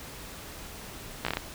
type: slowing click train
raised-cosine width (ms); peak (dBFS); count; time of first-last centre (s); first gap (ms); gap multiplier
0.3; -12; 6; 1.25-1.371; 15; 1.24
effects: pink hiss -43 dBFS RMS until 1.54 s